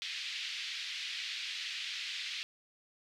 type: band-pass noise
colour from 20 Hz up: white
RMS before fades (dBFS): -40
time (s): 0.02-2.43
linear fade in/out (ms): 0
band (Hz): 2100 to 4200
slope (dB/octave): 24
effects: none